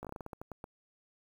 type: slowing click train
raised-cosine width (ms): 1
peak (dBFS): -28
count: 12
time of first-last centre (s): 0.03-0.641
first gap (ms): 17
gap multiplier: 1.22
effects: 9-bit